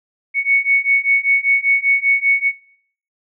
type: beating tone pair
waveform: sine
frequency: 2217 / 2222.1 Hz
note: C#7 / C#7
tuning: 0 / +4 cents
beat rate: 5.1 Hz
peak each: -16 dBFS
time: 0.34-2.52 s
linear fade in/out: 50 ms
effects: noise-tail reverb RT60 0.6 s tail -19 dB re dry